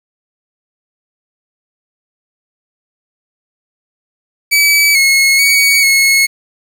sawtooth tone with pitch steps, 2291 / 2175 / 2248 / 2181 Hz, D7 / C#7 / C#7 / C#7, -44 / -33 / +24 / -29 cents, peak -4 dBFS, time 4.51-6.27 s, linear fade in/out 20 ms, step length 440 ms, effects 7-bit

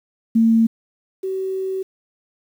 sine tone pair in turn, 226.3 / 380.6 Hz, A3 / F#4, +49 / +49 cents, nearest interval major sixth, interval 900 cents, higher second, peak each -11 / -21 dBFS, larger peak first, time 0.35-0.67 / 1.23-1.83 s, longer second, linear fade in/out 10 ms, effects 8-bit

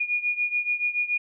sine beating tone pair, 2439 / 2446 Hz, D#7 / D#7, -35 / -30 cents, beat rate 7 Hz, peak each -25 / -28 dBFS, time 0-1.18 s, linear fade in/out 10 ms, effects none

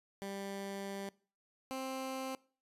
15% pulse tone pair in turn, 197.3 / 263.4 Hz, G3 / C4, +11 / +12 cents, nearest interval perfect fourth, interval 501 cents, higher second, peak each -34 / -32 dBFS, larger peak second, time 0.22-1.09 / 1.71-2.35 s, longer first, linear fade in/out 0 ms, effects noise-tail reverb RT60 0.4 s tail -22 dB re dry + resampled to 32000 Hz

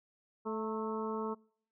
harmonic tone with a mistuned harmonic, 218.5 Hz, A3, 12 cents flat, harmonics 1 / 2 / 3 / 4 / 5 / 6, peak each -39 / -37 / -49 / -43 / -43 / -46 dBFS, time 0.45-1.35 s, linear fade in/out 20 ms, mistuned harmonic 4, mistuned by +54 cents, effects noise-tail reverb RT60 0.6 s tail -26 dB re dry

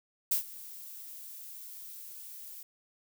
violet noise with ADSR envelope, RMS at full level -26 dBFS, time 0.31-2.63 s, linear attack 7 ms, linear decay 110 ms, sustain -20 dB, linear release 4 ms, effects none

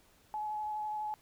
sine tone with vibrato, 850 Hz, G#5, 40 cents sharp, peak -34 dBFS, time 0.34-1.14 s, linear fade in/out 0 ms, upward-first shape sine, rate 12 Hz, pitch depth 13 cents each way, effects pink hiss -65 dBFS RMS until 1.21 s

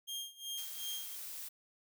sawtooth tone with tremolo, 3217 Hz, G7, 44 cents sharp, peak -35 dBFS, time 0.07-1.16 s, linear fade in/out 20 ms, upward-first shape sine, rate 2.7 Hz, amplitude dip 90%
blue noise, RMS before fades -45 dBFS, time 0.57-1.49 s, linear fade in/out 10 ms
effects none

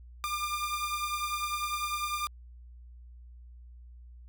sawtooth beating tone pair, 1197 / 1207 Hz, D6 / D6, +33 / +47 cents, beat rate 10 Hz, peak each -29 / -32 dBFS, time 0.24-2.27 s, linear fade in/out 0 ms, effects added 60 Hz sine -47 dBFS peak until 4.28 s

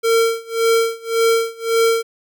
square tone with tremolo, 456.3 Hz, A#4, 37 cents flat, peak -12 dBFS, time 0.03-2.03 s, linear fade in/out 20 ms, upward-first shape sine, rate 1.8 Hz, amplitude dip 95%, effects none

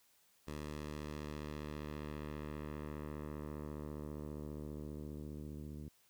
10% pulse tone with low-pass filter sweep, 74.9 Hz, D2, 35 cents sharp, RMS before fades -45 dBFS, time 0.47-5.89 s, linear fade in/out 10 ms, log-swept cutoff 11000 to 250 Hz, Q 0.72, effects white hiss -71 dBFS RMS until 6.09 s

